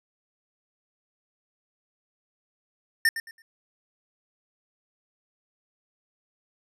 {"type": "tone with echo", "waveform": "square", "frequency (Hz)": 1807, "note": "A6", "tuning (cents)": 46, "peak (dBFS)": -18, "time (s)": [3.05, 3.09], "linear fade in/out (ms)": 2, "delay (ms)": 110, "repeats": 3, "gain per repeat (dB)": -12, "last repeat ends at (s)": 3.42, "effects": ["resampled to 32000 Hz"]}